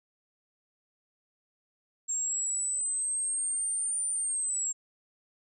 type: linear two-way sweep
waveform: sine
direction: up then down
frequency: 7459 to 9160 to 7459 Hz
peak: -28 dBFS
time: 2.08-4.73 s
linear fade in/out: 20 ms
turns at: 4.08 s
effects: none